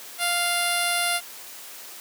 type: tone with low-pass filter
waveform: 10% pulse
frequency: 698.5 Hz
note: F5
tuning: in tune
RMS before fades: -24 dBFS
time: 0.18-1.21 s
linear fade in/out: 50 ms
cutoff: 11000 Hz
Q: 2.6
effects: white hiss -41 dBFS RMS until 2 s + high-pass 300 Hz 12 dB/octave